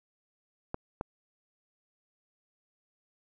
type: clicks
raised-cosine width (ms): 1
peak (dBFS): -19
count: 2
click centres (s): 0.744 / 1.011
effects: none